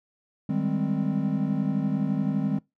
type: chord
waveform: triangle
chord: Ab major seventh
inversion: second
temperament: equal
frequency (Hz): 155.56 / 196 / 207.7 / 261.6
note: Eb3 / G3 / Ab3 / C4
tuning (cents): 0 / 0 / 0 / 0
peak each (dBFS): -27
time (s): 0.49-2.59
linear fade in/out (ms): 5
effects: noise-tail reverb RT60 0.2 s tail -22 dB re dry